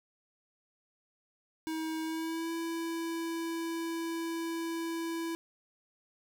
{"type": "tone with pitch glide", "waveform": "square", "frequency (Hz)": [318.9, 331.5], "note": ["D#4", "E4"], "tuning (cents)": [43, 10], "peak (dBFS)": -34, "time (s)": [1.67, 5.35], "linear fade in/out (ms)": 0, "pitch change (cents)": 67, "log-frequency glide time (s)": [2.02, 2.52], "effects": []}